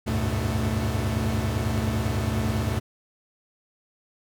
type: tone cluster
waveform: 45% pulse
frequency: 73 / 95.5 / 105.4 / 123.4 / 220.7 Hz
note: D2 / G2 / G#2 / B2 / A3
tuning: -10 / -45 / +26 / -1 / +5 cents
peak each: -30 dBFS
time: 0.06-2.8 s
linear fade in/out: 20 ms
effects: none